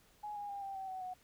sine tone with pitch steps, 837 / 819.3 / 802 / 785 / 768.4 / 752.2 / 736.3 Hz, G#5 / G#5 / G5 / G5 / G5 / F#5 / F#5, +13 / -24 / +39 / +2 / -35 / +28 / -9 cents, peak -40 dBFS, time 0.23-1.14 s, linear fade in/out 10 ms, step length 130 ms, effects pink hiss -67 dBFS RMS until 1.23 s

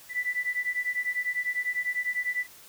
sine beating tone pair, 1975.5 / 1985.5 Hz, B6 / B6, 0 / +9 cents, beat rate 10 Hz, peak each -30 dBFS, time 0.09-2.47 s, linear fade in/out 50 ms, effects white hiss -51 dBFS RMS until 2.68 s

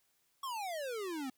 square exponential sweep, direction down, 1126 to 250.1 Hz, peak -38 dBFS, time 0.43-1.3 s, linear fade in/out 5 ms, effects white hiss -75 dBFS RMS until 1.37 s

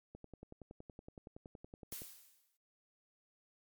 click train, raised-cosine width 2 ms, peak -37 dBFS, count 21, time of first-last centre 0.15-2.019 s, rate 10.7 Hz
blue noise with exponential decay, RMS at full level -43 dBFS, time 1.92-2.57 s, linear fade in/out 1 ms, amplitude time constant 140 ms
effects MP3 96 kbps

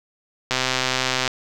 click train, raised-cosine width 0.2 ms, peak -3 dBFS, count 100, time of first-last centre 0.51-1.277 s, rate 129 Hz, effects none

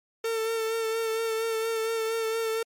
45% pulse tone with vibrato, 449.6 Hz, A4, 37 cents sharp, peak -26 dBFS, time 0.24-2.63 s, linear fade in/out 5 ms, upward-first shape sine, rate 4.3 Hz, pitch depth 26 cents each way, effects MP3 64 kbps

